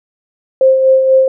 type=tone with tremolo; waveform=sine; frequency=527 Hz; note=C5; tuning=12 cents sharp; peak=-4 dBFS; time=0.61-1.28 s; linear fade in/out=2 ms; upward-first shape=sine; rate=4.1 Hz; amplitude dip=45%; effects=none